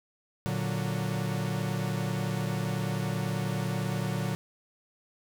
45% pulse chord, Bb augmented, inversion none, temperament equal, 116.54 / 146.83 / 185 Hz, Bb2 / D3 / F#3, 0 / 0 / 0 cents, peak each -33 dBFS, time 0.46-4.35 s, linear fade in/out 0 ms, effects none

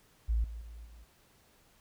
sine tone with level steps, 56.2 Hz, A1, 37 cents sharp, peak -26 / -39 / -44 / -50 dBFS, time 0.28-1.05 s, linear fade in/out 20 ms, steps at 0.44 / 0.61 / 0.85 s, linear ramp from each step 2 ms, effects pink hiss -65 dBFS RMS until 1.8 s

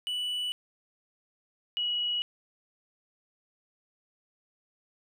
triangle / sine tone pair in turn, 2960 / 2919 Hz, F#7 / F#7, 0 / -24 cents, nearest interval unison, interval 24 cents, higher first, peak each -28 / -27 dBFS, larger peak second, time 0.07-0.52 / 1.77-2.22 s, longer neither, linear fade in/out 0 ms, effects none

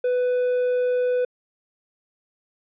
triangle tone, 497.3 Hz, B4, 12 cents sharp, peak -17 dBFS, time 0.04-1.25 s, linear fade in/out 5 ms, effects resampled to 8000 Hz

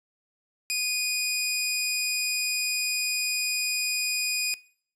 15% pulse tone, 2475 Hz, D#7, 10 cents flat, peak -19 dBFS, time 0.7-4.54 s, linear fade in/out 0 ms, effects noise-tail reverb RT60 0.5 s tail -20 dB re dry + resampled to 32000 Hz

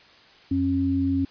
sine tone pair together, 90.75 / 272.2 Hz, F#2 / C#4, -33 / -31 cents, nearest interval octave + perfect fifth, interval 1902 cents, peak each -27 / -21 dBFS, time 0.51-1.25 s, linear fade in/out 5 ms, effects white hiss -52 dBFS RMS until 1.3 s + resampled to 11025 Hz

